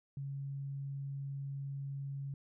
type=tone; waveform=sine; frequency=138.59 Hz; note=C#3; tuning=in tune; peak=-38 dBFS; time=0.17-2.34 s; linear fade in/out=2 ms; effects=none